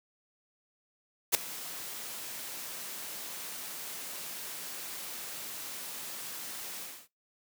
white noise with ADSR envelope, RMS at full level -21 dBFS, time 1.32-7.08 s, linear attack 29 ms, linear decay 3 ms, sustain -20 dB, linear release 270 ms, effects noise-tail reverb RT60 0.2 s tail -22 dB re dry + high-pass 150 Hz 12 dB/octave

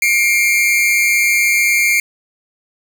45% pulse tone pair together, 2142 / 2349 Hz, C7 / D7, +40 / 0 cents, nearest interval major second, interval 160 cents, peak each -14 dBFS, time 0.02-2 s, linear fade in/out 2 ms, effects none

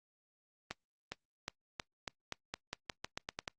accelerating click train, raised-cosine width 0.2 ms, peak -20 dBFS, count 14, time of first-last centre 0.71-3.478 s, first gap 410 ms, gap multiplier 0.88, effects noise-tail reverb RT60 0.1 s tail -22 dB re dry + Opus 24 kbps

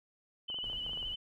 sine tone with vibrato, 2993 Hz, F#7, 19 cents sharp, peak -36 dBFS, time 0.48-1.16 s, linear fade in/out 10 ms, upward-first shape sine, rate 14 Hz, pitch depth 44 cents each way
clicks, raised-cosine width 1 ms, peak -36 dBFS, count 11, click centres 0.501 / 0.544 / 0.587 / 0.642 / 0.699 / 0.731 / 0.864 / 0.894 / 0.933 / 0.974 / 1.028 s
brown noise, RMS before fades -49 dBFS, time 0.63-1.15 s, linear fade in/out 10 ms
effects none

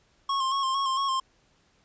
square tone with vibrato, 1078 Hz, C#6, 49 cents flat, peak -25 dBFS, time 0.29-1.2 s, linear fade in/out 5 ms, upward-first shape square, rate 4.4 Hz, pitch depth 35 cents each way, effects pink hiss -65 dBFS RMS until 1.84 s + resampled to 16000 Hz

